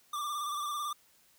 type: tone with vibrato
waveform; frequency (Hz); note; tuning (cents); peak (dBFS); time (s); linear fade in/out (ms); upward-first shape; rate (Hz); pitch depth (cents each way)
square; 1178; D6; +5; -34; 0.13-0.93; 5; square; 18; 35
effects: white hiss -65 dBFS RMS until 1.38 s